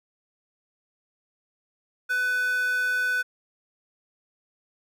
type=tone with high-pass filter; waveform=square; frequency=499.1 Hz; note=B4; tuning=18 cents sharp; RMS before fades=-25 dBFS; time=2.09-3.23 s; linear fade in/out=20 ms; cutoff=1400 Hz; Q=9.5; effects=none